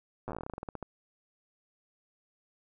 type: slowing click train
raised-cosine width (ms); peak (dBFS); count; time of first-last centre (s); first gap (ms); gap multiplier
1; -24; 19; 0.28-0.827; 8; 1.14
effects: none